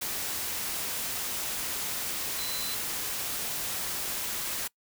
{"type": "tone in noise", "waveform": "sine", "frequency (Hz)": 4036, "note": "B7", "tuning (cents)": 37, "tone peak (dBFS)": -36, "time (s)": [2.38, 2.75], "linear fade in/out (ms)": 10, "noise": "white", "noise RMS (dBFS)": -33, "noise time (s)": [0.01, 4.68], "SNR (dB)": -6, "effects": ["noise-tail reverb RT60 0.1 s tail -23 dB re dry"]}